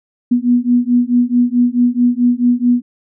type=beating tone pair; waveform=sine; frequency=241.5 / 246.1 Hz; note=B3 / B3; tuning=-39 / -6 cents; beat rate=4.6 Hz; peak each=-13 dBFS; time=0.31-2.82 s; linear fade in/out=10 ms; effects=none